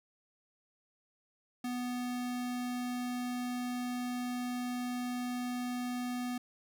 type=tone; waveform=square; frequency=246.9 Hz; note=B3; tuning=in tune; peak=-35 dBFS; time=1.64-6.38 s; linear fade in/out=5 ms; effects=none